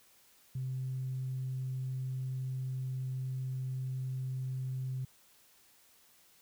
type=tone; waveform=sine; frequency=130 Hz; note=C3; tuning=11 cents flat; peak=-33 dBFS; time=0.55-5.05 s; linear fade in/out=5 ms; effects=tanh soft clip ceiling -29 dBFS + white hiss -64 dBFS RMS until 6.41 s